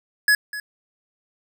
square tone with echo, 1688 Hz, G#6, 28 cents sharp, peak -14 dBFS, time 0.28-0.35 s, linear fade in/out 2 ms, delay 250 ms, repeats 1, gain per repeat -15 dB, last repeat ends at 0.6 s, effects none

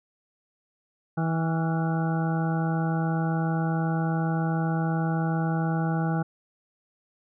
harmonic tone with a mistuned harmonic, 162.7 Hz, E3, 22 cents flat, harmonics 1 / 2 / 3 / 4 / 5 / 7 / 8 / 9, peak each -24 / -33 / -38 / -38 / -33 / -43 / -40 / -39 dBFS, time 1.17-6.23 s, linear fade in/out 10 ms, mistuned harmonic 8, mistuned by +72 cents, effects none

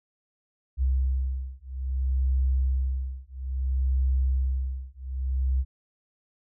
sine beating tone pair, 65 / 65.6 Hz, C2 / C2, -11 / +5 cents, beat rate 0.6 Hz, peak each -26 dBFS, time 0.77-5.65 s, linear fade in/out 50 ms, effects none

